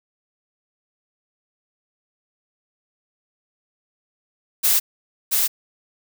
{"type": "noise with echo", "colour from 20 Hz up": "blue", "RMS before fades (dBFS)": -17, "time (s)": [4.63, 4.8], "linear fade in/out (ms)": 20, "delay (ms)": 680, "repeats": 1, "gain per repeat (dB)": -2, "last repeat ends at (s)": 5.48, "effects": []}